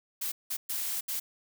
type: noise bursts at uneven times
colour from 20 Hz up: blue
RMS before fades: -33 dBFS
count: 4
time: 0.21-0.32 / 0.5-0.57 / 0.69-1.01 / 1.08-1.2 s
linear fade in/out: 10 ms
effects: none